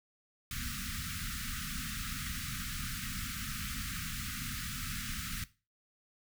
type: band-stop noise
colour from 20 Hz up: pink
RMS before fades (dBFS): -39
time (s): 0.51-5.44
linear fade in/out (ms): 2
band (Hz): 260 to 1200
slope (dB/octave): 96
effects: noise-tail reverb RT60 0.3 s tail -17 dB re dry